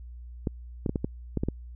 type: clicks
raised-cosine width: 3 ms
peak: -14 dBFS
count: 8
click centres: 0.472 / 0.862 / 0.894 / 0.958 / 1.045 / 1.373 / 1.435 / 1.486 s
effects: added 60 Hz sine -40 dBFS peak until 1.75 s